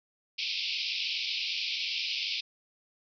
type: band-pass noise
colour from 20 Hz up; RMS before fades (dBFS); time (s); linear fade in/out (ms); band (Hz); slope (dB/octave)
pink; -33; 0.38-2.41; 10; 2300 to 5300; 96
effects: none